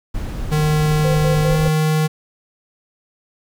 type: noise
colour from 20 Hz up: brown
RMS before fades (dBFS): -25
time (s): 0.14-1.69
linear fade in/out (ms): 10
type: tone with pitch glide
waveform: square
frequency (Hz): 152.6 to 155.54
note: D#3 to D#3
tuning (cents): -33 to 0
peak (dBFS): -15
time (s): 0.51-2.08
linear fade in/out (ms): 20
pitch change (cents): +33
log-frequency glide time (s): 1.43-1.55
type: tone with tremolo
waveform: sine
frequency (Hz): 511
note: C5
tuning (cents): -41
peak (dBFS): -19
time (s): 1.04-1.68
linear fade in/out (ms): 10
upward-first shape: square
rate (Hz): 4.9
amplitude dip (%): 65
effects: none